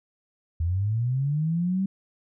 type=linear sweep; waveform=sine; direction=up; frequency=79.3 to 196 Hz; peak=-22 dBFS; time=0.6-1.86 s; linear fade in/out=5 ms; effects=none